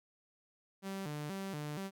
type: tone with vibrato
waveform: sawtooth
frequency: 170 Hz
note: F3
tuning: 46 cents flat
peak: -35 dBFS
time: 0.82-1.91 s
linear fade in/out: 50 ms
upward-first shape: square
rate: 2.1 Hz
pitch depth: 230 cents each way
effects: none